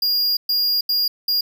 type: tone bursts at uneven times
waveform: square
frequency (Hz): 4835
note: D8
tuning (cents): +50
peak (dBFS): -17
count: 4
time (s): 0.02-0.37 / 0.49-0.81 / 0.89-1.08 / 1.28-1.41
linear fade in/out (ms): 5
effects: none